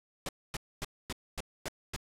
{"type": "noise bursts", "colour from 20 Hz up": "pink", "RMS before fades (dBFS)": -36, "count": 7, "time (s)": [0.26, 1.963], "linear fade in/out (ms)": 2, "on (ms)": 29, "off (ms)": 250, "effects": ["low-pass 10000 Hz 12 dB/octave"]}